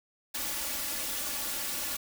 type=noise with comb filter; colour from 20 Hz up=white; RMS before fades=-34 dBFS; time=0.34-1.97 s; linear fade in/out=10 ms; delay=3.5 ms; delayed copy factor=+0.8; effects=none